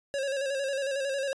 square tone with vibrato, 547 Hz, C#5, 23 cents flat, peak -29 dBFS, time 0.14-1.33 s, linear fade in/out 0 ms, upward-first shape square, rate 11 Hz, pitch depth 45 cents each way, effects resampled to 22050 Hz

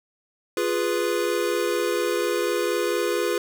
square chord, F diminished, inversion none, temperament equal with one note detuned, 349.2 / 413.4 / 493.9 Hz, F4 / Ab4 / Cb5, 0 / -8 / 0 cents, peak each -27 dBFS, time 0.57-3.38 s, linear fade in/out 2 ms, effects none

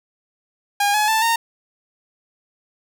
sawtooth tone with pitch steps, 813 / 847 / 882.5 / 919.4 Hz, G#5 / G#5 / A5 / A#5, -37 / +34 / +5 / -24 cents, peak -12 dBFS, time 0.8-1.36 s, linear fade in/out 5 ms, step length 140 ms, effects none

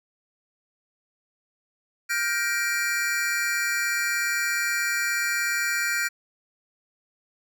square chord, G minor seventh, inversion third, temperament just, 1411.2 / 1568 / 1881.6 / 2352 Hz, F6 / G6 / Bb6 / D7, +18 / 0 / +16 / +2 cents, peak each -30 dBFS, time 2.09-6.09 s, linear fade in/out 20 ms, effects none

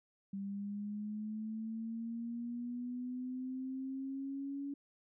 sine linear sweep, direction up, 196 to 282.3 Hz, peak -38 dBFS, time 0.33-4.74 s, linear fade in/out 5 ms, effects none

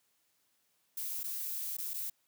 violet noise with dropouts, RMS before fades -38 dBFS, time 0.97-2.1 s, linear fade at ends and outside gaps 5 ms, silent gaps 1.233-1.239 / 1.769-1.783 / 1.935-1.94 s, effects white hiss -75 dBFS RMS until 2.27 s + high-pass 80 Hz 12 dB/octave

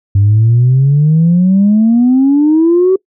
sine exponential sweep, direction up, 97.6 to 384 Hz, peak -4 dBFS, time 0.15-2.96 s, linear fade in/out 5 ms, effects noise-tail reverb RT60 0.1 s tail -23 dB re dry + tanh soft clip ceiling -2 dBFS

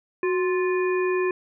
harmonic tone with a mistuned harmonic, 350 Hz, F4, 4 cents sharp, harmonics 1 / 3 / 5 / 7, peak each -21 / -31 / -33 / -34 dBFS, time 0.23-1.31 s, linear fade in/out 2 ms, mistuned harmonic 1, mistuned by +86 cents, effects none

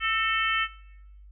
harmonic tone with a mistuned harmonic, 440 Hz, A4, in tune, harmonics 3 / 4 / 5 / 6 / 7, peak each -28 / -29 / -30 / -31 / -31 dBFS, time 0-0.68 s, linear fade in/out 50 ms, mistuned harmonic 4, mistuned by +54 cents, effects noise-tail reverb RT60 0.9 s tail -20 dB re dry + added 50 Hz sine -46 dBFS peak until 1.31 s

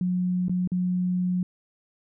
sine tone with dropouts, 180.9 Hz, F#3, 39 cents flat, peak -22 dBFS, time 0.01-1.43 s, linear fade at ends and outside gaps 2 ms, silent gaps 0.483-0.495 / 0.675-0.718 s, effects none

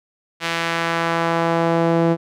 sawtooth tone with band-pass filter sweep, 167 Hz, E3, 23 cents sharp, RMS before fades -19 dBFS, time 0.4-2.17 s, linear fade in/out 50 ms, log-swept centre 2600 to 410 Hz, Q 0.91, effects none

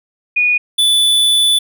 sine / square tone pair in turn, 2459 / 3478 Hz, D#7 / A7, -21 / -21 cents, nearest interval tritone, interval 600 cents, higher second, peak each -10 dBFS, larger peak neither, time 0.36-0.58 / 0.78-1.59 s, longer second, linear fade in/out 10 ms, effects none

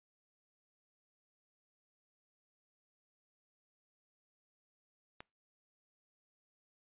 click, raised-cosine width 0.3 ms, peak -30 dBFS, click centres 5.205 s, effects noise-tail reverb RT60 0.3 s tail -26 dB re dry + resampled to 8000 Hz

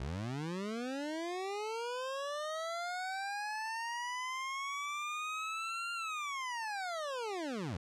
25% pulse linear two-way sweep, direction up then down, 58.3 to 1396.9 to 73.7 Hz, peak -33 dBFS, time 0-7.77 s, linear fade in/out 5 ms, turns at 5.93 s, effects low-pass 7000 Hz 12 dB/octave

